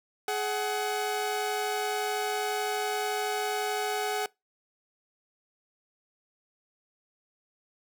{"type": "tone pair together", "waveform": "sawtooth", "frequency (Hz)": [420.9, 750], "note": ["G#4", "F#5"], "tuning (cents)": [23, 23], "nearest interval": "minor seventh", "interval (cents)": 1000, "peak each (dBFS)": -27, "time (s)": [0.28, 4.26], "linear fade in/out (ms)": 2, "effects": ["noise-tail reverb RT60 0.2 s tail -23 dB re dry"]}